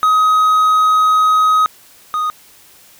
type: tone pair in turn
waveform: triangle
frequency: 1262 / 1241 Hz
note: D#6 / D#6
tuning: +24 / -5 cents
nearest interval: unison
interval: 29 cents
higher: first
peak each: -7 / -13 dBFS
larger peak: first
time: 0.03-1.66 / 2.14-2.3 s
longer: first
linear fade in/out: 0 ms
effects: white hiss -45 dBFS RMS until 2.99 s